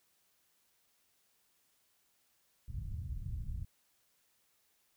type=low-pass noise; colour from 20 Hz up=white; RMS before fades=-40 dBFS; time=2.68-3.65 s; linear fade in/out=10 ms; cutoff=110 Hz; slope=24 dB/octave; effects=white hiss -74 dBFS RMS until 4.96 s